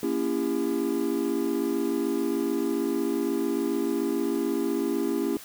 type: chord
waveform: triangle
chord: A# diminished seventh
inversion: none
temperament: just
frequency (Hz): 233.1 / 279.7 / 335.6 / 402.8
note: A#3 / C#4 / E4 / G4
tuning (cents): 0 / +16 / +31 / +47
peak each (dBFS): -30 / -27 / -27 / -28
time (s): 0.03-5.37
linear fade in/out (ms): 2
effects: white hiss -45 dBFS RMS until 5.44 s